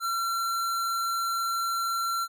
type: tone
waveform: square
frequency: 1361 Hz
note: F6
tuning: 45 cents flat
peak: -27 dBFS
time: 0-2.28 s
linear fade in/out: 50 ms
effects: none